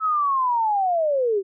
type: linear sweep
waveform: sine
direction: down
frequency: 1306 to 371.7 Hz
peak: -18 dBFS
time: 0-1.43 s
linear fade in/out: 50 ms
effects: none